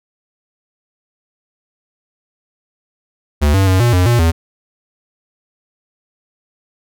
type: tone with pitch steps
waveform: square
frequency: 73.4 / 96.7 / 93.7 / 119.8 / 90.5 / 119.5 / 82.4 Hz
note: D2 / G2 / F#2 / A#2 / F#2 / A#2 / E2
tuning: 0 / -23 / +22 / +48 / -38 / +43 / 0 cents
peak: -10 dBFS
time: 3.41-4.32 s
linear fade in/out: 20 ms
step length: 130 ms
effects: none